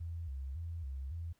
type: tone with vibrato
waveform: sine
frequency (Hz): 75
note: D2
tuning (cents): +37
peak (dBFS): -38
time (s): 0-1.33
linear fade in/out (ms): 10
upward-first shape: square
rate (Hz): 1.8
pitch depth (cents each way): 190
effects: pink hiss -75 dBFS RMS until 1.39 s